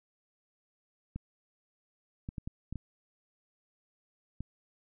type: clicks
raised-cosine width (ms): 5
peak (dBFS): -25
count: 7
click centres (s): 1.16 / 2.289 / 2.382 / 2.475 / 2.726 / 2.757 / 4.406
effects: none